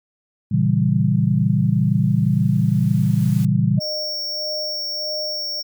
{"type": "noise with exponential growth", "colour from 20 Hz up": "white", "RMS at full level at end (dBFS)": -39, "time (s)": [0.5, 3.45], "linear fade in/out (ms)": 1, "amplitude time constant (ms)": 640}
{"type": "chord", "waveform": "sine", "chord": "A# diminished seventh", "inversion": "none", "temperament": "equal", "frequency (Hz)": [116.54, 138.59, 164.81, 196], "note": ["A#2", "C#3", "E3", "G3"], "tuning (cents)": [0, 0, 0, 0], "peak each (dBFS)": -20, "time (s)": [0.51, 3.8], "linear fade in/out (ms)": 10}
{"type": "tone with tremolo", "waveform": "sine", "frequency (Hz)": 612, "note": "D#5", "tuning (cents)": -29, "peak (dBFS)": -27, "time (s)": [3.77, 5.61], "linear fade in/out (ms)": 20, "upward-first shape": "sine", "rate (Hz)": 1.6, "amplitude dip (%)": 85}
{"type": "tone", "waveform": "square", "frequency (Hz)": 5490, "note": "F8", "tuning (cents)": -31, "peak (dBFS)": -24, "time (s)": [3.8, 5.63], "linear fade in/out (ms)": 20}
{"effects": []}